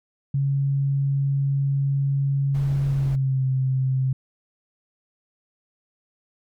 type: tone with pitch glide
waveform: sine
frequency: 138.59 to 131.42 Hz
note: C#3 to C3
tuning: 0 to +8 cents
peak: -19 dBFS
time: 0.34-4.13 s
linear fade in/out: 5 ms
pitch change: -92 cents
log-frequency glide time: 2.87-3.45 s
type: noise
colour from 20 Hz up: brown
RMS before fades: -35 dBFS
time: 2.54-3.16 s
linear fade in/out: 10 ms
effects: none